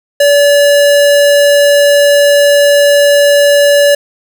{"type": "tone", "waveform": "square", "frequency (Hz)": 574, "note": "D5", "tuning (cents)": -40, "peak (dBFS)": -5, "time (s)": [0.2, 3.95], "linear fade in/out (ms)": 5, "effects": []}